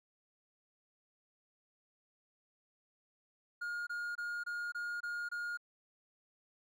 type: tone bursts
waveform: triangle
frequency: 1425 Hz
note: F6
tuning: 34 cents sharp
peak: -35 dBFS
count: 7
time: 3.61-5.574 s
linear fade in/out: 10 ms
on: 260 ms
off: 24 ms
effects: none